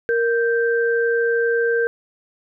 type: tone pair together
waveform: sine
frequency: 466.2 / 1568.1 Hz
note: A#4 / G6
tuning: 0 / 0 cents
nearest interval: octave + major sixth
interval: 2100 cents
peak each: -17 / -22 dBFS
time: 0.09-1.87 s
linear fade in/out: 0 ms
effects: none